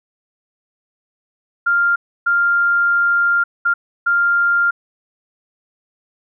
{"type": "tone bursts at uneven times", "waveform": "sine", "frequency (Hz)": 1396.9, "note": "F6", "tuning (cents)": 0, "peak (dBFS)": -12, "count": 4, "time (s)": [[1.66, 1.96], [2.26, 3.44], [3.65, 3.74], [4.06, 4.71]], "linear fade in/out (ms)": 10, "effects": []}